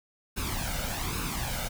pink noise with flanger, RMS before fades -32 dBFS, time 0.36-1.69 s, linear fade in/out 20 ms, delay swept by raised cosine 0.76 to 1.39 ms, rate 1.2 Hz, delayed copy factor +0.65, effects none

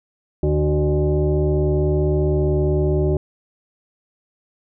sine tone with frequency modulation, 150.2 Hz, D3, 39 cents sharp, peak -15 dBFS, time 0.43-3.17 s, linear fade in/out 2 ms, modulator 225 Hz, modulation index 1.5, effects none

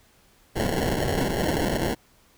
blue noise with sample-and-hold, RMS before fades -25 dBFS, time 0.55-1.95 s, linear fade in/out 20 ms, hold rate 1225 Hz, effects pink hiss -59 dBFS RMS until 2.37 s

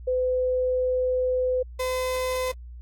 sine / 35% pulse tone pair in turn, 507 / 510.5 Hz, B4 / C5, +45 / -43 cents, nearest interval unison, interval 12 cents, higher second, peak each -21 / -23 dBFS, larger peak first, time 0.07-1.63 / 1.79-2.52 s, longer first, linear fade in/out 10 ms, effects added 60 Hz sine -38 dBFS peak until 2.81 s + AAC 64 kbps

